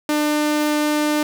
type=tone; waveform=sawtooth; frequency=299.7 Hz; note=D4; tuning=35 cents sharp; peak=-13 dBFS; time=0.09-1.23 s; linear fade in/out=2 ms; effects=9-bit